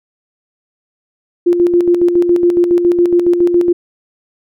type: tone with tremolo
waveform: sine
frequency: 349.2 Hz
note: F4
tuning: in tune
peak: -6 dBFS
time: 1.46-3.73 s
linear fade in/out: 10 ms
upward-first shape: square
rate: 7.2 Hz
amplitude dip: 50%
effects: none